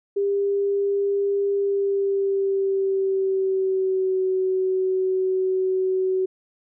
sine tone with pitch glide, 400 to 375.4 Hz, G4 to F#4, +35 to +25 cents, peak -19 dBFS, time 0.16-6.26 s, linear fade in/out 10 ms, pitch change -110 cents, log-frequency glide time 1.53-4.22 s, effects none

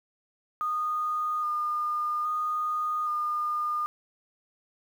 sine tone with vibrato, 1222 Hz, D#6, 32 cents flat, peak -26 dBFS, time 0.61-3.86 s, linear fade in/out 0 ms, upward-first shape square, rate 0.61 Hz, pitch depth 13 cents each way, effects 9-bit

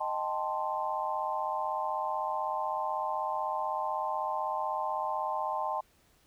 sine chord, A half-diminished seventh, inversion second, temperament equal, 622.3 / 784 / 880 / 1046.5 Hz, Eb5 / G5 / A5 / C6, 0 / 0 / 0 / 0 cents, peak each -37 / -36 / -34 / -35 dBFS, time 0-5.81 s, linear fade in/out 10 ms, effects pink hiss -66 dBFS RMS until 6.26 s

